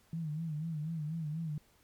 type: tone with vibrato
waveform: sine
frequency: 157.6 Hz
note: D#3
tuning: 23 cents sharp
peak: -34 dBFS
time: 0.13-1.58 s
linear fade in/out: 2 ms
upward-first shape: sine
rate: 4.1 Hz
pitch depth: 100 cents each way
effects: pink hiss -67 dBFS RMS until 1.83 s + MP3 96 kbps